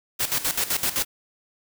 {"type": "noise with tremolo", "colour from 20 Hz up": "white", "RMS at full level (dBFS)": -23, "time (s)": [0.19, 1.05], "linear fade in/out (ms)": 20, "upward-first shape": "square", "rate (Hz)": 7.8, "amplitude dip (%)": 75, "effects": []}